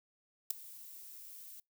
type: noise with ADSR envelope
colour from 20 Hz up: violet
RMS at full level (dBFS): -28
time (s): 0.5-1.6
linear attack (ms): 8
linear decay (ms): 4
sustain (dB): -23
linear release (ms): 3
effects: noise-tail reverb RT60 0.2 s tail -26 dB re dry